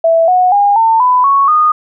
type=tone with pitch steps; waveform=sine; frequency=659.3 / 731.5 / 811.7 / 900.6 / 999.3 / 1108.8 / 1230.3 Hz; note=E5 / F#5 / G#5 / A5 / B5 / C#6 / D#6; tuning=0 / -20 / -40 / +40 / +20 / 0 / -20 cents; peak=-6 dBFS; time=0.04-1.72 s; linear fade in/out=5 ms; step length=240 ms; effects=none